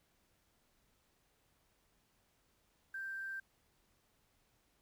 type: tone with quantisation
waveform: sine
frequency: 1571 Hz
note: G6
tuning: 3 cents sharp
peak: -40 dBFS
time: 2.94-3.4 s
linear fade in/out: 5 ms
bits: 11
effects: pink hiss -75 dBFS RMS until 4.81 s